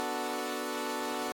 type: chord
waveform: 15% pulse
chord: B minor seventh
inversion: none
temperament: equal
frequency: 246.9 / 293.7 / 370 / 440 Hz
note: B3 / D4 / F#4 / A4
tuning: 0 / 0 / 0 / 0 cents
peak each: -32 dBFS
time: 0-1.32 s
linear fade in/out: 0 ms
effects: AAC 64 kbps